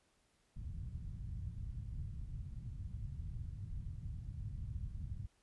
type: low-pass noise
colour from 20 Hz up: white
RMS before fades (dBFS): -44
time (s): 0.56-5.27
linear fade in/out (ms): 10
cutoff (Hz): 120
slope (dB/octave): 24
effects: pink hiss -75 dBFS RMS until 5.42 s + resampled to 24000 Hz